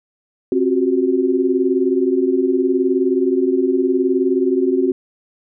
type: tone cluster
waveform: sine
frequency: 266 / 360.3 / 379.5 Hz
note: C4 / F#4 / F#4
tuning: +29 / -46 / +44 cents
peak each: -18 dBFS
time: 0.52-4.92 s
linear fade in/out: 2 ms
effects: none